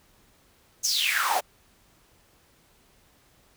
pink noise with high-pass filter sweep, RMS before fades -25 dBFS, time 0.83-1.41 s, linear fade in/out 20 ms, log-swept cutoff 6700 to 610 Hz, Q 8.3, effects pink hiss -61 dBFS RMS until 3.56 s

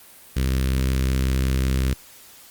sawtooth tone with notch filter, 65.41 Hz, C2, in tune, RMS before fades -21 dBFS, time 0.36-1.94 s, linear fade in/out 10 ms, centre 780 Hz, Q 0.64, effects white hiss -47 dBFS RMS until 2.5 s + Opus 32 kbps

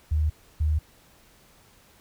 sine tone pair in turn, 76.7 / 76.7 Hz, D#2 / D#2, -24 / -24 cents, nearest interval unison, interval 0 cents, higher neither, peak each -20 dBFS, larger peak neither, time 0.11-0.3 / 0.6-0.79 s, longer neither, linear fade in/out 10 ms, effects pink hiss -57 dBFS RMS until 2 s

